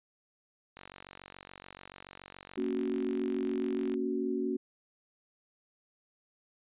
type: click train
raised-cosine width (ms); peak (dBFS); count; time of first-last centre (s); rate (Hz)
0.3; -30; 150; 0.77-3.94; 47
type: chord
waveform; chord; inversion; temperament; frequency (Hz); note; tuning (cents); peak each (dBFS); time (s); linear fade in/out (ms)
sine; F# major; first; equal with one note detuned; 232.4 / 277.2 / 370; A#3 / C#4 / F#4; -5 / 0 / 0; -35 / -34 / -33; 2.57-4.57; 10
effects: resampled to 8000 Hz